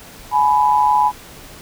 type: tone pair together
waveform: sine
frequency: 843.8 / 990 Hz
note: G#5 / B5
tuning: +27 / +4 cents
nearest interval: minor third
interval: 277 cents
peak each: -14 dBFS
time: 0.31-1.12 s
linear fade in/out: 50 ms
effects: pink hiss -39 dBFS RMS until 1.61 s